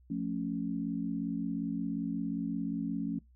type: chord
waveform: sine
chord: F augmented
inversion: none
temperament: equal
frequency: 174.61 / 220 / 277.2 Hz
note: F3 / A3 / C#4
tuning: 0 / 0 / 0 cents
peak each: -37 / -36 / -35 dBFS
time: 0.1-3.19 s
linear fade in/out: 5 ms
effects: noise-tail reverb RT60 0.2 s tail -26 dB re dry + added 62 Hz sine -58 dBFS peak until 3.35 s